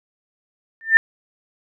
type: tone with exponential growth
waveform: sine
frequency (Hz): 1794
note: A6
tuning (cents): +33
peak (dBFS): -3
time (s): 0.81-0.97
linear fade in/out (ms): 0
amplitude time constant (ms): 33
effects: none